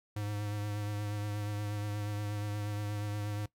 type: tone with vibrato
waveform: square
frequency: 103.9 Hz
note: G#2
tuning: 1 cent sharp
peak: -35 dBFS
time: 0.16-3.46 s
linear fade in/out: 5 ms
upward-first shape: triangle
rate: 8.4 Hz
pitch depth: 28 cents each way
effects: noise-tail reverb RT60 0.1 s tail -19 dB re dry